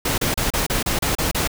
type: noise bursts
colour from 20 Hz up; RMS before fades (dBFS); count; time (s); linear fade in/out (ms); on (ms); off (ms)
pink; -21; 9; 0.05-1.476; 5; 130; 32
effects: none